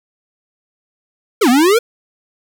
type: exponential two-way sweep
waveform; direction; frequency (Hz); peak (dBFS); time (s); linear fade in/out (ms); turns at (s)
square; down then up; 489.5 to 233.1 to 489.5; -9; 1.41-1.79; 10; 1.49
effects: 7-bit